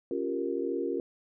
sine chord, G half-diminished seventh, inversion second, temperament equal, 277.2 / 349.2 / 392 / 466.2 Hz, Db4 / F4 / G4 / Bb4, 0 / 0 / 0 / 0 cents, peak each -35 / -33 / -35 / -34 dBFS, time 0.11-1 s, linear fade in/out 2 ms, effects none

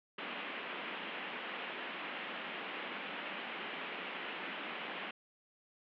white band-pass noise, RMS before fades -43 dBFS, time 0.18-5.11 s, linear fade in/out 5 ms, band 180 to 3100 Hz, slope 48 dB/octave, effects none

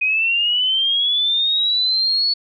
sine linear sweep, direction up, 2489 to 4435 Hz, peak -15 dBFS, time 0.01-2.34 s, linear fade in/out 10 ms, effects none

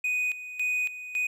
triangle tone with tremolo, 2489 Hz, D#7, in tune, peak -23 dBFS, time 0.04-1.27 s, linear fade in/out 5 ms, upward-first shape square, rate 1.8 Hz, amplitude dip 75%, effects none

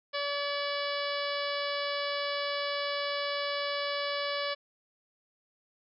harmonic tone with a mistuned harmonic, 572 Hz, D5, 46 cents flat, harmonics 1 / 2 / 3 / 4 / 5 / 6 / 7 / 8 / 9, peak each -34 / -37 / -39 / -40 / -41 / -42 / -42 / -43 / -44 dBFS, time 0.13-4.55 s, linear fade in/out 20 ms, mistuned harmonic 5, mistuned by +41 cents, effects none

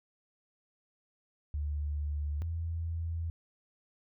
sine tone pair in turn, 73.7 / 82.95 Hz, D2 / E2, +7 / +11 cents, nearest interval major second, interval 204 cents, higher second, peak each -31 / -32 dBFS, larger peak first, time 1.54-2.42 / 2.42-3.3 s, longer neither, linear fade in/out 0 ms, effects none

